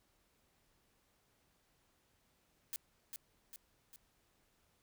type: noise with echo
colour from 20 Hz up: blue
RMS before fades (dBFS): -41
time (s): 2.73-2.76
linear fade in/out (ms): 0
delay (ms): 400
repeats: 3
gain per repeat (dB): -5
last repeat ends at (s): 3.96
effects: pink hiss -75 dBFS RMS until 4.82 s